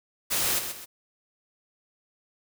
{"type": "noise with echo", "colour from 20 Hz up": "white", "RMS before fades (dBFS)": -26, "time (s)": [0.3, 0.6], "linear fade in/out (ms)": 20, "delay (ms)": 130, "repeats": 2, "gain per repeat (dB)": -8, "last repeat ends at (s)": 0.86, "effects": []}